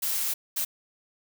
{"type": "noise bursts at uneven times", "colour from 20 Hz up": "blue", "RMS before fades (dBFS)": -28, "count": 2, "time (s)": [[0.02, 0.34], [0.56, 0.65]], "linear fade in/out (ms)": 10, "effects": []}